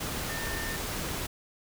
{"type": "tone in noise", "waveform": "sine", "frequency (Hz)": 1800, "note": "A6", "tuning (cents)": 39, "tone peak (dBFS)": -37, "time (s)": [0.29, 0.77], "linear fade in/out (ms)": 10, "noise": "pink", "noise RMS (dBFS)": -34, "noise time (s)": [0, 1.27], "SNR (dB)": -6, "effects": []}